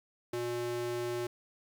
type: tone with high-pass filter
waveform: square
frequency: 120 Hz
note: B2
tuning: 49 cents flat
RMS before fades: -35 dBFS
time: 0.33-1.27 s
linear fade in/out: 5 ms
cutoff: 270 Hz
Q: 5.6
effects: 11-bit